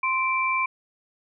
sine tone pair together, 1043.2 / 2342 Hz, C6 / D7, -5 / -5 cents, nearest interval octave + major second, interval 1400 cents, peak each -24 dBFS, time 0.03-0.66 s, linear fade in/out 5 ms, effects none

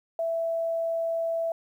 sine tone, 662 Hz, E5, 7 cents sharp, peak -25 dBFS, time 0.19-1.52 s, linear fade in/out 2 ms, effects 10-bit

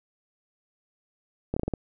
slowing click train, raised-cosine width 2 ms, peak -14 dBFS, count 6, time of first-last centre 1.54-1.737 s, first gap 25 ms, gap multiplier 1.23, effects none

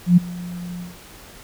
sine tone with ADSR envelope, 176.6 Hz, F3, 20 cents sharp, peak -6 dBFS, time 0.06-0.97 s, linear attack 110 ms, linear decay 16 ms, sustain -22 dB, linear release 170 ms, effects pink hiss -43 dBFS RMS until 1.43 s

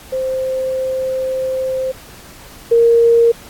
sine tone pair in turn, 522 / 465.5 Hz, C5 / A#4, -4 / -2 cents, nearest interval major second, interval 198 cents, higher first, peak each -16 / -7 dBFS, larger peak second, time 0.12-1.92 / 2.71-3.32 s, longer first, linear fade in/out 10 ms, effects pink hiss -39 dBFS RMS until 3.49 s + AAC 64 kbps

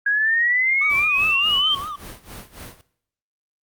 sine exponential sweep, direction up, 1632 to 3174 Hz, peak -16 dBFS, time 0.06-1.75 s, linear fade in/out 5 ms
triangle tone with vibrato, 1174.7 Hz, D6, in tune, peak -26 dBFS, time 0.81-1.96 s, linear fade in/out 5 ms, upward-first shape triangle, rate 4.9 Hz, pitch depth 150 cents each way
pink noise with tremolo, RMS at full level -36 dBFS, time 0.9-2.81 s, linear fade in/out 0 ms, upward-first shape sine, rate 3.6 Hz, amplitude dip 85%
effects noise-tail reverb RT60 0.7 s tail -19 dB re dry + Opus 48 kbps

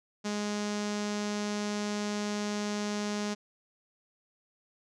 sawtooth tone with low-pass filter, 207.7 Hz, G#3, in tune, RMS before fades -33 dBFS, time 0.24-3.35 s, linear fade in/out 20 ms, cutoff 6200 Hz, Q 2.3, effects none

